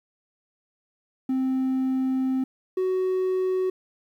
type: tone pair in turn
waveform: triangle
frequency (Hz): 261.6 / 372.6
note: C4 / F#4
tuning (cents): 0 / +12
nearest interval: tritone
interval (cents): 612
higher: second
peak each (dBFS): -19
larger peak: neither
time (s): 1.29-2.44 / 2.77-3.7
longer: first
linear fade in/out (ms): 5
effects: tanh soft clip ceiling -15 dBFS + 10-bit